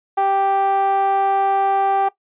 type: tone with band-pass filter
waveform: sawtooth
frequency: 392 Hz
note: G4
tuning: in tune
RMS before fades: -17 dBFS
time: 0.17-2.09 s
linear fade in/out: 10 ms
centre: 840 Hz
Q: 4.7
effects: noise-tail reverb RT60 0.1 s tail -17 dB re dry + resampled to 8000 Hz